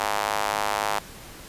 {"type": "tone with high-pass filter", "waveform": "square", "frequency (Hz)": 51.91, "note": "G#1", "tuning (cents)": 0, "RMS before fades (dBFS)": -26, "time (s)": [0, 0.99], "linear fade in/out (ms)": 0, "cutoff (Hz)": 820, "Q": 2, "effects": ["pink hiss -43 dBFS RMS until 1.48 s", "resampled to 32000 Hz"]}